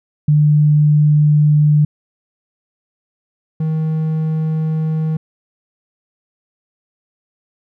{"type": "tone pair in turn", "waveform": ["sine", "triangle"], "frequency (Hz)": [149.6, 157.82], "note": ["D3", "D#3"], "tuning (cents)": [32, 25], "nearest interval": "minor second", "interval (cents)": 93, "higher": "second", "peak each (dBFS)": [-8, -13], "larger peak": "first", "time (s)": [[0.28, 1.85], [3.6, 5.17]], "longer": "neither", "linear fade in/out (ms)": 5, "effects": []}